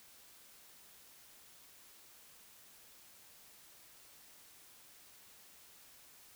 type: silence
effects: white hiss -60 dBFS RMS until 6.35 s